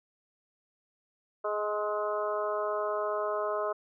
harmonic tone with a mistuned harmonic, 209.5 Hz, G#3, 15 cents sharp, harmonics 2 / 3 / 4 / 5 / 6 / 7, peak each -34 / -32 / -44 / -36 / -36 / -46 dBFS, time 1.44-3.73 s, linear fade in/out 10 ms, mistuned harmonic 6, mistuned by +18 cents, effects none

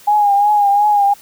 sine tone with vibrato, 820 Hz, G#5, 22 cents flat, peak -9 dBFS, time 0.07-1.14 s, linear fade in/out 10 ms, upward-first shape triangle, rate 2.8 Hz, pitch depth 54 cents each way, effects white hiss -43 dBFS RMS until 1.21 s

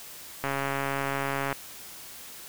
click train, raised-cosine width 0.5 ms, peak -14 dBFS, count 151, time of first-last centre 0.44-1.527 s, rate 138 Hz, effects white hiss -44 dBFS RMS until 2.48 s

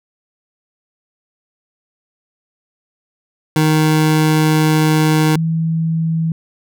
25% pulse / sine tone pair in turn, 155.56 / 162.59 Hz, D#3 / E3, 0 / -24 cents, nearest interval minor second, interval 76 cents, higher second, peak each -7 / -14 dBFS, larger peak first, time 3.56-5.36 / 5.36-6.32 s, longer first, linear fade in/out 2 ms, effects none

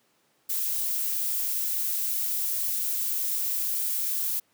violet noise, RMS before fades -28 dBFS, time 0.49-4.4 s, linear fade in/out 10 ms, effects pink hiss -67 dBFS RMS until 4.53 s + high-pass 200 Hz 12 dB/octave

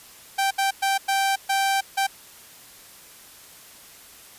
sawtooth tone bursts at uneven times, 782 Hz, G5, 4 cents flat, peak -16 dBFS, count 6, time 0.38-0.51 / 0.58-0.71 / 0.82-0.98 / 1.08-1.36 / 1.49-1.81 / 1.97-2.07 s, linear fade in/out 10 ms, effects white hiss -47 dBFS RMS until 4.38 s + resampled to 32000 Hz

